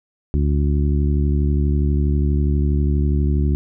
harmonic tone, 72.3 Hz, D2, 27 cents flat, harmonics 1 / 2 / 3 / 4 / 5, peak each -16 / -22 / -26 / -28 / -30 dBFS, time 0.34-3.55 s, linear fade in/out 0 ms, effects none

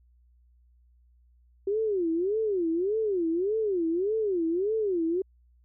sine tone with vibrato, 380 Hz, F#4, 46 cents sharp, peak -24 dBFS, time 1.67-5.22 s, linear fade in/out 5 ms, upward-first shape sine, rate 1.7 Hz, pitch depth 270 cents each way, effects added 60 Hz sine -58 dBFS peak until 5.64 s

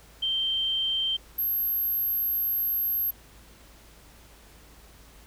sine tone pair in turn, 3136 / 12544 Hz, G7 / G9, 0 / 0 cents, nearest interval 2 octaves, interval 2400 cents, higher second, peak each -24 dBFS, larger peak neither, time 0.22-1.17 / 1.38-3.11 s, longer second, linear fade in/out 10 ms, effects added 54 Hz sine -53 dBFS peak until 5.26 s + pink hiss -54 dBFS RMS until 5.26 s

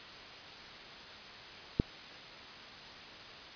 click, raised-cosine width 3 ms, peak -13 dBFS, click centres 1.799 s, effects white hiss -48 dBFS RMS until 3.55 s + resampled to 11025 Hz

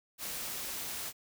white noise, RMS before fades -39 dBFS, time 0.18-1.13 s, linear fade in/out 50 ms, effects none

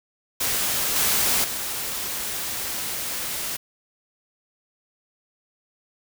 white noise with level steps, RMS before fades -24 / -21 / -29 dBFS, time 0.4-3.57 s, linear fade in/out 10 ms, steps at 0.96 / 1.44 s, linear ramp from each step 2 ms, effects none

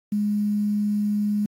sine tone with quantisation, 207.7 Hz, G#3, in tune, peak -20 dBFS, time 0.12-1.46 s, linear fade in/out 5 ms, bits 8, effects AAC 48 kbps

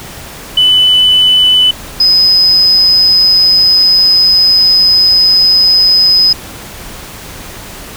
sine tone pair in turn, 2998 / 5042 Hz, F#7 / D#8, +22 / +22 cents, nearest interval major sixth, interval 900 cents, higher second, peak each -3 dBFS, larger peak neither, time 0.57-1.71 / 2-6.33 s, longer second, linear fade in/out 5 ms, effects tanh soft clip ceiling 0 dBFS + pink hiss -28 dBFS RMS until 7.96 s

